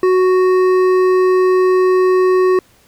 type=tone with hard clipping; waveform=triangle; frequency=370 Hz; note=F#4; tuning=in tune; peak=-11 dBFS; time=0.03-2.59 s; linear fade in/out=2 ms; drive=13 dB; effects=pink hiss -51 dBFS RMS until 2.87 s